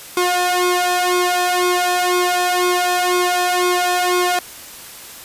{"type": "tone with flanger", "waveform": "sawtooth", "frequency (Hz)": 358.7, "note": "F4", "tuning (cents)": 46, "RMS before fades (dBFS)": -17, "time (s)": [0.17, 4.39], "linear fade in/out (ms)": 2, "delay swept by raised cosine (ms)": [0.85, 1.62], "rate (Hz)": 2, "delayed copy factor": 0.9, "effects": ["white hiss -36 dBFS RMS until 5.24 s", "resampled to 32000 Hz"]}